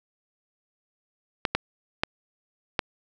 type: clicks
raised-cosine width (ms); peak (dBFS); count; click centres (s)
0.3; -6; 4; 1.452 / 1.55 / 2.035 / 2.792
effects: none

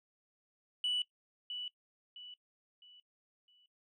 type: tone with echo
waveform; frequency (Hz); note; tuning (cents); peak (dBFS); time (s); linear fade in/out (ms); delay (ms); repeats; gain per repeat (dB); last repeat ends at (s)
sine; 2960; F#7; 0; -29; 0.84-1.02; 2; 660; 4; -9; 3.66
effects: noise-tail reverb RT60 0.1 s tail -20 dB re dry + tanh soft clip ceiling -28 dBFS

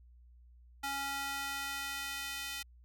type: tone with high-pass filter sweep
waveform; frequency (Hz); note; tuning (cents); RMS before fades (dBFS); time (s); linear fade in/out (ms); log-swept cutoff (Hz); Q
square; 277.2; C#4; 0; -39; 0.83-2.63; 10; 950 to 2400; 1.1
effects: added 60 Hz sine -56 dBFS peak until 2.84 s

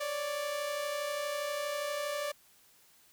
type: tone pair together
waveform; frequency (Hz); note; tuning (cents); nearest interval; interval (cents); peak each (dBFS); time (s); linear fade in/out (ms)
sawtooth; 554.9 / 587.3; C#5 / D5; +2 / 0; minor second; 98; -37 / -30; 0-2.32; 10
effects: white hiss -63 dBFS RMS until 3.12 s

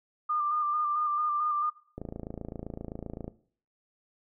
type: tone with vibrato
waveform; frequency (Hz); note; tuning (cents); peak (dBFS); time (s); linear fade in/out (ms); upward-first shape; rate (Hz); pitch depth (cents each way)
sine; 1200; D6; +37; -26; 0.29-1.7; 10; square; 4.5; 25
type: click train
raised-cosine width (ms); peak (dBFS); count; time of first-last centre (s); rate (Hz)
2; -24; 37; 1.98-3.28; 27.7
effects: noise-tail reverb RT60 0.5 s tail -17 dB re dry

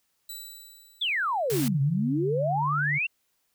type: tone with exponential decay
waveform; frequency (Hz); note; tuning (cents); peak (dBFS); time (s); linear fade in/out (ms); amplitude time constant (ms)
10% pulse; 3956; B7; +2; -28; 0.29-1.67; 5; 300
type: exponential two-way sweep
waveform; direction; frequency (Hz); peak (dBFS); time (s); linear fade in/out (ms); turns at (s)
sine; down then up; 3652 to 129.3 to 2804; -24; 1.01-3.07; 10; 1.81
type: noise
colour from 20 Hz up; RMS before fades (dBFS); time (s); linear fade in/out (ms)
white; -34; 1.5-1.68; 0
type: tone with pitch glide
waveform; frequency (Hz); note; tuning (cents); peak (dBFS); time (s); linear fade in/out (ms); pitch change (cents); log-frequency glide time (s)
sine; 141 to 146.56; C#3 to D3; +30 to -3; -28; 1.51-2.99; 20; +67; 1.64-2.53
effects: white hiss -73 dBFS RMS until 3.54 s

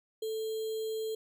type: tone with sample-and-hold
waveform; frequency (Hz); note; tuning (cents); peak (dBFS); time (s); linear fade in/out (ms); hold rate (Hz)
sine; 440; A4; 0; -32; 0.22-1.15; 5; 3675
effects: none

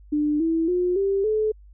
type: tone with pitch steps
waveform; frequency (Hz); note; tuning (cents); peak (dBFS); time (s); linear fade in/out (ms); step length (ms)
sine; 298 / 326.9 / 358.5 / 393.2 / 431.3; D4 / E4 / F4 / G4 / A4; +25 / -14 / +45 / +5 / -35; -19; 0.12-1.52; 10; 280
effects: added 50 Hz sine -45 dBFS peak until 1.73 s

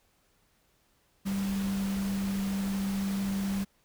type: tone in noise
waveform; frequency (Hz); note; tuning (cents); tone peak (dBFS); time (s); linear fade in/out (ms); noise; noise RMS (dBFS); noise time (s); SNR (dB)
sine; 196; G3; 0; -28; 1.25-3.65; 20; pink; -41; 1.25-3.65; +10
effects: pink hiss -69 dBFS RMS until 3.84 s

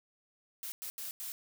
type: noise bursts at uneven times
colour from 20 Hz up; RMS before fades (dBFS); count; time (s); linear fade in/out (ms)
blue; -41; 4; 0.63-0.72 / 0.82-0.9 / 0.98-1.11 / 1.2-1.32; 0
effects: none

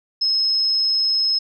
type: tone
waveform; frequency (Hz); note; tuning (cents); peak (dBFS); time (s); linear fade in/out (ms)
sine; 5170; E8; -34; -16; 0.21-1.39; 10
effects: none

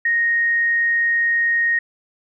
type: tone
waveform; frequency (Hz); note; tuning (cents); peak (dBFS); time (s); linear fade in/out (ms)
sine; 1864.7; A#6; 0; -15; 0.05-1.79; 5
effects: none

